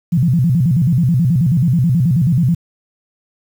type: tone with vibrato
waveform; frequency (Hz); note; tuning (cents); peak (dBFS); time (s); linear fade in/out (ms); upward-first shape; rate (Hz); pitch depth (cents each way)
sine; 146.83; D3; 0; -10; 0.12-2.55; 10; square; 9.3; 270
effects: 7-bit